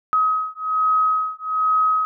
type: beating tone pair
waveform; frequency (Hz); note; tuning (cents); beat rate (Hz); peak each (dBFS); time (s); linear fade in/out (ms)
sine; 1268 / 1269.2; D#6 / D#6; +32 / +34; 1.2; -20; 0.13-2.05; 0
effects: none